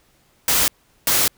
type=noise bursts at uneven times; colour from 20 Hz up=white; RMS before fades=-17 dBFS; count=2; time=0.48-0.68 / 1.07-1.28 s; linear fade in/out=2 ms; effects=pink hiss -59 dBFS RMS until 1.37 s